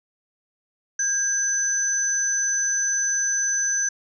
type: tone pair together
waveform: sine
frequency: 1600 / 6041 Hz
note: G6 / F#8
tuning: +35 / +35 cents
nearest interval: octave + major seventh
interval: 2300 cents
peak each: -27 / -21 dBFS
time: 0.99-3.89 s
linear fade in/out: 5 ms
effects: none